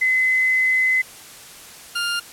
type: tone pair in turn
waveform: sine / 20% pulse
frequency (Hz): 2036 / 1403.7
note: C7 / F6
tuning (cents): -48 / +8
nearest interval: tritone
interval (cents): 644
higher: first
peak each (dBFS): -15 / -16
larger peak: first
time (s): 0.01-1.02 / 1.95-2.2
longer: first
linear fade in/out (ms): 10
effects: white hiss -41 dBFS RMS until 2.32 s + low-pass 12000 Hz 12 dB/octave